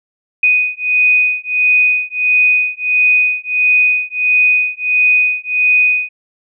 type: beating tone pair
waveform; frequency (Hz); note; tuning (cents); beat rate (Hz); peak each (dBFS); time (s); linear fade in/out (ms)
sine; 2489 / 2490.5; D#7 / D#7; 0 / +1; 1.5; -13; 0.43-6.09; 5
effects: none